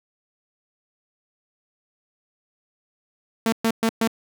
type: tone bursts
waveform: sawtooth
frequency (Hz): 225.7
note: A3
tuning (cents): +44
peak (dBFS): -14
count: 4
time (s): 3.46-4.076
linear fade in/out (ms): 2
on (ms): 64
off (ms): 120
effects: none